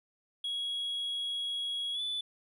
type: tone with pitch glide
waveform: triangle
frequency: 3322 to 3481 Hz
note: G#7 to A7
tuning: 0 to -19 cents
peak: -30 dBFS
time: 0.44-2.21 s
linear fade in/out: 5 ms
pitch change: +81 cents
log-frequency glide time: 1.93-2.01 s
effects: tanh soft clip ceiling -27 dBFS